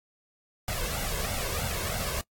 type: noise with flanger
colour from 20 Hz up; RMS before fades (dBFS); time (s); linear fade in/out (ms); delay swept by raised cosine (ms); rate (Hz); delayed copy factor
pink; -31; 0.68-2.21; 2; 1.4 to 1.91; 3.1; +0.75
effects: noise-tail reverb RT60 0.1 s tail -26 dB re dry + AAC 64 kbps